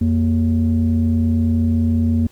sine tone pair together, 87.43 / 233 Hz, F2 / A#3, +2 / -1 cents, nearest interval octave + perfect fourth, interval 1697 cents, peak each -15 dBFS, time 0.01-2.27 s, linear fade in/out 5 ms, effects tanh soft clip ceiling -9 dBFS + pink hiss -52 dBFS RMS until 2.31 s

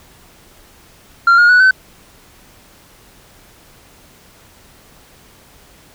sine tone with pitch steps, 1383 / 1428.5 / 1475.4 / 1523.9 Hz, F6 / F6 / F#6 / G6, -17 / +39 / -5 / -49 cents, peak -3 dBFS, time 1.27-1.71 s, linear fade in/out 5 ms, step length 110 ms, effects tanh soft clip ceiling -5 dBFS + pink hiss -46 dBFS RMS until 5.94 s

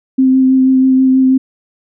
sine tone with vibrato, 261.6 Hz, C4, in tune, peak -6 dBFS, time 0.18-1.38 s, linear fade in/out 10 ms, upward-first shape sine, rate 6.2 Hz, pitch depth 13 cents each way, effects none

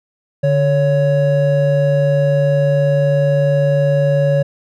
triangle tone pair together, 146.18 / 558 Hz, D3 / C#5, -8 / +11 cents, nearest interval octave + major seventh, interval 2319 cents, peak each -12 dBFS, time 0.43-4.43 s, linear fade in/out 10 ms, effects none

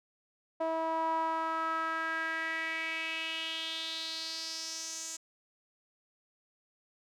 sawtooth tone with band-pass filter sweep, 323.9 Hz, E4, 30 cents flat, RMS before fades -35 dBFS, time 0.6-5.17 s, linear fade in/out 10 ms, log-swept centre 750 to 7000 Hz, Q 4.5, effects none

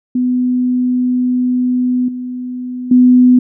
sine tone with level steps, 250 Hz, B3, 21 cents sharp, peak -11 / -20 / -4 dBFS, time 0.15-3.39 s, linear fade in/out 5 ms, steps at 2.08 / 2.91 s, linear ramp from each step 5 ms, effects none

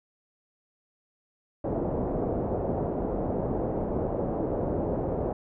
white low-pass noise, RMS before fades -29 dBFS, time 1.64-5.33 s, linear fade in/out 5 ms, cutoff 630 Hz, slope 24 dB/octave, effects none

